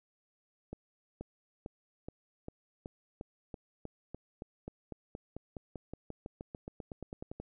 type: accelerating click train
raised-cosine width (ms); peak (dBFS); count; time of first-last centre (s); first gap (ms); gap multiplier
2; -28; 30; 0.73-7.4; 480; 0.94
effects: none